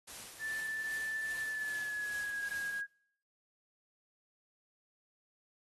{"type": "noise with tremolo", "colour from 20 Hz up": "white", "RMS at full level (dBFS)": -47, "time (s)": [0.07, 2.81], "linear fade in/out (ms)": 10, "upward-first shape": "sine", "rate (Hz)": 2.5, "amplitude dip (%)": 45}
{"type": "tone with pitch glide", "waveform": "sine", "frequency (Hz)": [1760, 1642.1], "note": ["A6", "G#6"], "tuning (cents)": [0, -20], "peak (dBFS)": -35, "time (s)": [0.39, 2.87], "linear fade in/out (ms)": 50, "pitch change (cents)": -120, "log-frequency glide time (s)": [1.4, 2.45]}
{"effects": ["noise-tail reverb RT60 0.7 s tail -24 dB re dry", "AAC 32 kbps"]}